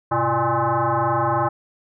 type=tone with frequency modulation; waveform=sine; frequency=106 Hz; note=G#2; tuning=36 cents sharp; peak=-17 dBFS; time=0.11-1.49 s; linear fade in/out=10 ms; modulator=235 Hz; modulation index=5; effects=none